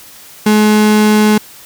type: tone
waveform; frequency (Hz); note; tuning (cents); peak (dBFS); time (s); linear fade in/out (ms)
35% pulse; 212.6; G#3; +41; -5; 0.46-1.38; 5
effects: white hiss -37 dBFS RMS until 1.65 s